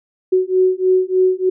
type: beating tone pair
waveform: sine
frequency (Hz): 370 / 373.3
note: F#4 / F#4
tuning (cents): 0 / +15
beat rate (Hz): 3.3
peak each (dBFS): -15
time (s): 0.32-1.5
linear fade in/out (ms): 10
effects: none